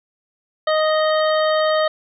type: harmonic tone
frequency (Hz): 622.3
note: D#5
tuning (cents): 0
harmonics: 1 / 2 / 3 / 5 / 6 / 7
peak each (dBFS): -16 / -22 / -26 / -30 / -32 / -33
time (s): 0.67-1.88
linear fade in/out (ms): 5
effects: none